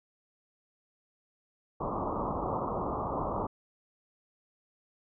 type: low-pass noise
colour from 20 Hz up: white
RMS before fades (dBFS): -33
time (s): 1.8-3.47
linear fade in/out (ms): 10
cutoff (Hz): 1200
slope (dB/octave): 96
effects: none